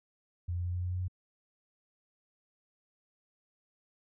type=tone with pitch steps; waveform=sine; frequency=87.31 / 87.97 / 88.63 / 89.3 / 89.97 / 90.65 / 91.33 Hz; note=F2 / F2 / F2 / F2 / F#2 / F#2 / F#2; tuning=0 / +13 / +26 / +39 / -48 / -35 / -22 cents; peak=-31 dBFS; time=0.48-1.082 s; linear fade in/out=10 ms; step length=86 ms; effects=none